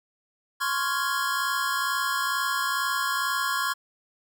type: chord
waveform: square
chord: Db major seventh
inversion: third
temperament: equal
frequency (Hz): 1046.5 / 1108.7 / 1396.9 / 1661.2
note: C6 / Db6 / F6 / Ab6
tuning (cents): 0 / 0 / 0 / 0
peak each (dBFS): -31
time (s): 0.6-3.74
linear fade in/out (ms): 20
effects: none